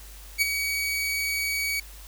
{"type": "tone with ADSR envelope", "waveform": "sawtooth", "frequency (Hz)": 2261, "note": "C#7", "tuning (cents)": 34, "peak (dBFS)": -14, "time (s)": [0.38, 1.8], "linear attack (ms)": 37, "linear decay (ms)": 18, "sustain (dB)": -8, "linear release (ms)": 5, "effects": ["added 50 Hz sine -43 dBFS peak until 2.07 s", "white hiss -48 dBFS RMS until 2.07 s"]}